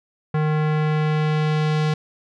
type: tone with low-pass filter sweep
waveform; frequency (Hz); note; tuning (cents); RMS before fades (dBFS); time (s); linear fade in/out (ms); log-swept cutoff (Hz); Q
square; 153.6; D#3; -22; -20; 0.34-1.94; 5; 1700 to 4500; 1
effects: none